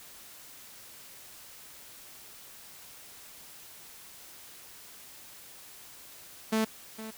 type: tone with echo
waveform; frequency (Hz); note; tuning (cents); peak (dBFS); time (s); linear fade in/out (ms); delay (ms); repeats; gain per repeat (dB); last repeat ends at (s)
sawtooth; 220; A3; 0; -21; 6.52-6.65; 10; 460; 1; -14; 7.11
effects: white hiss -50 dBFS RMS until 7.17 s